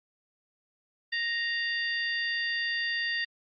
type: harmonic tone with a mistuned harmonic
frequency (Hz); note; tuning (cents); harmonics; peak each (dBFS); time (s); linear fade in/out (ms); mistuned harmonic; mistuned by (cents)
932.3; A#5; 0; 2 / 3 / 4 / 5; -29 / -37 / -39 / -37; 1.12-3.25; 10; 4; -77
effects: Opus 48 kbps